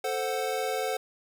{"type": "chord", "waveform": "square", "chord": "F# diminished", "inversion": "first", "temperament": "equal", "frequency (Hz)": [440, 523.3, 740], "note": ["A4", "C5", "F#5"], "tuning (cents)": [0, 0, 0], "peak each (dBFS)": -33, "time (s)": [0.04, 0.97], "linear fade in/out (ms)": 5, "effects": []}